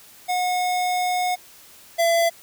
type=tone pair in turn; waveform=square; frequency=726 / 674 Hz; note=F#5 / E5; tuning=-33 / +38 cents; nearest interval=minor second; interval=129 cents; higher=first; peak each=-21 / -17 dBFS; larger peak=second; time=0.28-1.36 / 1.98-2.3 s; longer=first; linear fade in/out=20 ms; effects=white hiss -48 dBFS RMS until 2.42 s